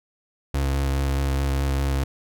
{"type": "tone with vibrato", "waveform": "35% pulse", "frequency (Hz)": 68.5, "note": "C#2", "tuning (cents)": -20, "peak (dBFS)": -19, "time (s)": [0.54, 2.04], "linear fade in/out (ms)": 5, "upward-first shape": "triangle", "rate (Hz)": 4.8, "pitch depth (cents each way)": 22, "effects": []}